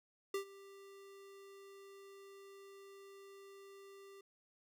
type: tone with ADSR envelope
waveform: square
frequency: 394.2 Hz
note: G4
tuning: 10 cents sharp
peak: -35 dBFS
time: 0.34-4.21 s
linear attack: 4 ms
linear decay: 99 ms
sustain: -20 dB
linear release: 4 ms
effects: none